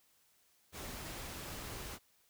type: noise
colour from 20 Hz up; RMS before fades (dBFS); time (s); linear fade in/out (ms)
pink; -45; 0.72-1.99; 50
effects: white hiss -71 dBFS RMS until 2.29 s